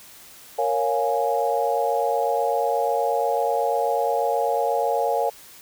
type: chord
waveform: sine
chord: Bb minor seventh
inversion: none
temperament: equal with one note detuned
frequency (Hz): 466.2 / 554.4 / 704.5 / 830.6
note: Bb4 / Db5 / F5 / Ab5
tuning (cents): 0 / 0 / +15 / 0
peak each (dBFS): -25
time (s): 0.58-5.3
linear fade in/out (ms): 10
effects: white hiss -46 dBFS RMS until 5.61 s